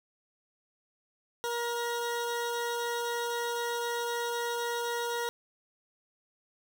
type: tone pair together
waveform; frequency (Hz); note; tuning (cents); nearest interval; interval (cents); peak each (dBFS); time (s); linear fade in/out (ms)
20% pulse; 473.5 / 1897.9; A#4 / A#6; +27 / +31; 2 octaves; 2404; -26 / -38; 1.44-5.29; 0
effects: none